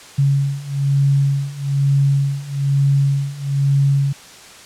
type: beating tone pair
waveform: sine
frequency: 138.59 / 139.69 Hz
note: C#3 / C#3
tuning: 0 / +14 cents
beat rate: 1.1 Hz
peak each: -18 / -16 dBFS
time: 0.18-4.13 s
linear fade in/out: 10 ms
effects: white hiss -40 dBFS RMS until 4.65 s + low-pass 8000 Hz 12 dB/octave